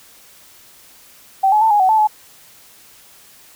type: tone with pitch steps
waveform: sine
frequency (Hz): 773 / 850 / 888 / 829 / 751 / 875 / 854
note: G5 / G#5 / A5 / G#5 / F#5 / A5 / G#5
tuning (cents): -24 / +40 / +16 / -3 / +26 / -10 / +48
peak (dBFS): -10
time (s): 1.43-2.074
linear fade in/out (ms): 10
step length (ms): 92
effects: white hiss -46 dBFS RMS until 3.55 s